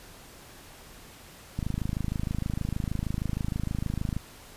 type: click train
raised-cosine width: 5 ms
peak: -17 dBFS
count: 69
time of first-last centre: 1.59-4.166 s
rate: 26.4 Hz
effects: pink hiss -49 dBFS RMS until 4.56 s + resampled to 32000 Hz